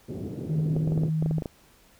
pink band-pass noise, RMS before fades -35 dBFS, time 0.08-1.1 s, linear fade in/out 10 ms, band 100 to 430 Hz, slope 24 dB/octave
sine tone with pitch glide, 155.8 to 157.61 Hz, D#3 to D#3, +3 to +23 cents, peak -23 dBFS, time 0.47-1.42 s, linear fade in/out 50 ms, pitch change +20 cents, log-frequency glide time 0.66-0.99 s
clicks, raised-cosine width 2 ms, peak -18 dBFS, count 11, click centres 0.765 / 0.876 / 0.921 / 0.977 / 1.035 / 1.225 / 1.261 / 1.311 / 1.383 / 1.422 / 1.458 s
effects pink hiss -58 dBFS RMS until 1.99 s

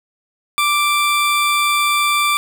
20% pulse tone, 1174.7 Hz, D6, in tune, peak -9 dBFS, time 0.58-2.37 s, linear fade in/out 0 ms, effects none

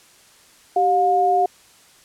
sine tone pair together, 386.7 / 715 Hz, G4 / F5, -24 / +41 cents, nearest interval major seventh, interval 1065 cents, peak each -21 / -15 dBFS, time 0.76-1.46 s, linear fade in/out 5 ms, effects white hiss -51 dBFS RMS until 2.04 s + low-pass 10000 Hz 12 dB/octave

